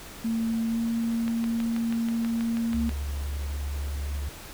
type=tone with pitch glide; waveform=sine; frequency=226.8 to 230.1 Hz; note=A#3 to A#3; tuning=-47 to -22 cents; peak=-24 dBFS; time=0.24-2.9 s; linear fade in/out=10 ms; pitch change=+25 cents; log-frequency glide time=0.67-0.79 s
type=click train; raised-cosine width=0.3 ms; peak=-21 dBFS; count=11; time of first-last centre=1.28-2.893 s; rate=6.2 Hz
type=tone; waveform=sine; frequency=70.9 Hz; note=C#2; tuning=40 cents sharp; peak=-28 dBFS; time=2.74-4.29 s; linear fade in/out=5 ms
effects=pink hiss -43 dBFS RMS until 4.53 s